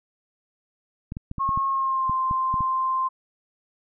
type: clicks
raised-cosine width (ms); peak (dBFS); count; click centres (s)
5; -19; 10; 1.121 / 1.169 / 1.314 / 1.383 / 1.491 / 1.575 / 2.096 / 2.311 / 2.541 / 2.607
type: tone with pitch glide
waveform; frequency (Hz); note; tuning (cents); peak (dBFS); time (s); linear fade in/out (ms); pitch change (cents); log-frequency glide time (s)
sine; 1085 to 1046.2; C#6 to C6; -37 to -1; -21; 1.39-3.09; 20; -64; 1.68-2.12
effects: none